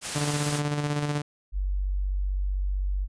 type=noise; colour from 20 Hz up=white; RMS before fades=-31 dBFS; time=0.01-0.62 s; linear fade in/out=50 ms
type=tone with tremolo; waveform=sawtooth; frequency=146.83 Hz; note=D3; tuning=in tune; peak=-20 dBFS; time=0.15-1.22 s; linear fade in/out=10 ms; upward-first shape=square; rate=16 Hz; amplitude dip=40%
type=tone; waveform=sine; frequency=47.83 Hz; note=G1; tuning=42 cents flat; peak=-24 dBFS; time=1.52-3.08 s; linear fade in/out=50 ms
effects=resampled to 22050 Hz